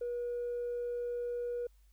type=tone with tanh clipping; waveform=triangle; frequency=482.1 Hz; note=B4; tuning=42 cents flat; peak=-34 dBFS; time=0.01-1.67 s; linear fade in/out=5 ms; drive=5 dB; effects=added 50 Hz sine -60 dBFS peak until 1.92 s + white hiss -75 dBFS RMS until 1.92 s